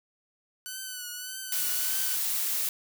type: tone with vibrato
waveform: 5% pulse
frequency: 1496 Hz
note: F#6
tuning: 19 cents sharp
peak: -25 dBFS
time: 0.66-2.15 s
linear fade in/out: 0 ms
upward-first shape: triangle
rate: 1.7 Hz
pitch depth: 57 cents each way
type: noise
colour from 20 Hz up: blue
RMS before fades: -29 dBFS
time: 1.52-2.69 s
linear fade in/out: 2 ms
effects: none